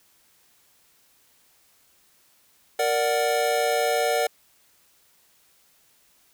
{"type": "chord", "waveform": "square", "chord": "Bb augmented", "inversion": "none", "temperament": "equal", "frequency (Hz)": [466.2, 587.3, 740], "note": ["Bb4", "D5", "F#5"], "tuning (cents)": [0, 0, 0], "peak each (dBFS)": -26, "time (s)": [2.79, 4.27], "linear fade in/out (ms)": 5, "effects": ["white hiss -61 dBFS RMS until 6.33 s"]}